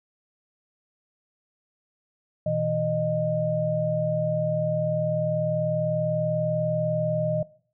sine tone cluster, 120.7 / 160.9 / 616 Hz, B2 / E3 / D#5, -39 / -42 / -17 cents, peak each -31 / -28 / -24 dBFS, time 2.46-7.43 s, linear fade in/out 5 ms, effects noise-tail reverb RT60 0.5 s tail -20 dB re dry

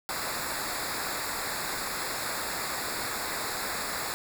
pink noise with comb filter, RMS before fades -33 dBFS, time 0.09-4.14 s, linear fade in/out 0 ms, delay 0.33 ms, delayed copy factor -0.85, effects none

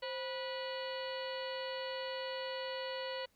harmonic tone with a mistuned harmonic, 489.1 Hz, B4, 17 cents flat, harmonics 1 / 2 / 3 / 4 / 5 / 6 / 7 / 8 / 9, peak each -40 / -46 / -51 / -48 / -54 / -47 / -58 / -55 / -49 dBFS, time 0.02-3.26 s, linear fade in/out 10 ms, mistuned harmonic 1, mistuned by +120 cents, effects pink hiss -73 dBFS RMS until 3.35 s

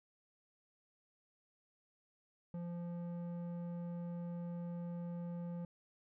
square tone with low-pass filter, 172.9 Hz, F3, 17 cents flat, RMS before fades -43 dBFS, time 2.54-5.65 s, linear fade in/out 2 ms, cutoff 660 Hz, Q 0.67, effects none

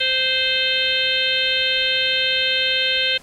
harmonic tone, 521 Hz, C5, 7 cents flat, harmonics 1 / 3 / 4 / 5 / 6 / 7 / 8, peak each -29 / -26 / -28 / -24 / -21 / -24 / -28 dBFS, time 0-3.18 s, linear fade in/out 10 ms, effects pink hiss -46 dBFS RMS until 3.22 s + low-pass 11000 Hz 12 dB/octave

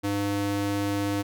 square tone with high-pass filter, 100.9 Hz, G#2, 49 cents flat, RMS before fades -27 dBFS, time 0.03-1.23 s, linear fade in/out 20 ms, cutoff 200 Hz, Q 6.6, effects none

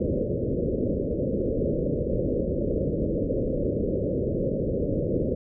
white low-pass noise, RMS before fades -26 dBFS, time 0-5.35 s, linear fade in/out 5 ms, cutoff 570 Hz, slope 96 dB/octave, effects none

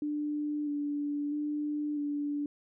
sine tone with vibrato, 293.7 Hz, D4, in tune, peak -30 dBFS, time 0.02-2.46 s, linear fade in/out 2 ms, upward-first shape square, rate 0.77 Hz, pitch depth 18 cents each way, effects none

